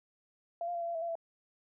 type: tone with pitch steps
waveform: sine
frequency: 682 / 700 / 685 / 678 / 683 / 653 / 681 / 666 Hz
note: F5 / F5 / F5 / E5 / F5 / E5 / F5 / E5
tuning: -41 / +4 / -34 / +49 / -39 / -17 / -44 / +18 cents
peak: -33 dBFS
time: 0.61-1.154 s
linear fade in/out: 2 ms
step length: 68 ms
effects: none